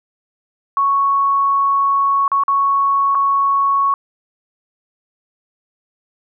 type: tone with dropouts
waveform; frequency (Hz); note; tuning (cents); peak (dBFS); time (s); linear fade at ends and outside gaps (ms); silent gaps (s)
sine; 1108.7; C#6; 0; -12; 0.77-3.94; 1; 2.279-2.317 / 2.436-2.481 / 3.148-3.152
effects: none